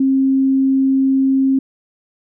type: tone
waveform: sine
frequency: 267.7 Hz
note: C4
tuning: 40 cents sharp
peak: -11 dBFS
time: 0-1.59 s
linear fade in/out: 5 ms
effects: none